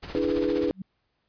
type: noise with tremolo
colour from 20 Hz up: pink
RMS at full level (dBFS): -36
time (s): 0.02-0.71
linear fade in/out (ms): 20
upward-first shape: sine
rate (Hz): 15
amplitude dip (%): 60
type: chord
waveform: sine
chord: E dominant seventh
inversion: third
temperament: equal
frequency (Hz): 293.7 / 329.6 / 415.3 / 493.9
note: D4 / E4 / G#4 / B4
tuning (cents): 0 / 0 / 0 / 0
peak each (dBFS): -28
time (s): 0.15-0.71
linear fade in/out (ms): 0
type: tone with exponential growth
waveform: sine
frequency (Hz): 189.6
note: F#3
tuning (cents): +43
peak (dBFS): -29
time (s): 0.72-0.82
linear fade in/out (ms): 5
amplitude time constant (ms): 20
effects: pink hiss -74 dBFS RMS until 1.28 s + resampled to 11025 Hz